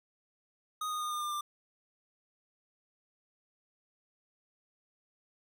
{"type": "tone with pitch steps", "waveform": "square", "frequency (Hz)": [1244.5, 1233.1, 1221.7, 1210.5, 1199.3, 1188.3], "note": ["D#6", "D#6", "D#6", "D#6", "D6", "D6"], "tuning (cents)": [0, -16, -32, -48, 36, 20], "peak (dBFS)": -34, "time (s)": [0.81, 1.41], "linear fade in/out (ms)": 5, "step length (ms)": 100, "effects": []}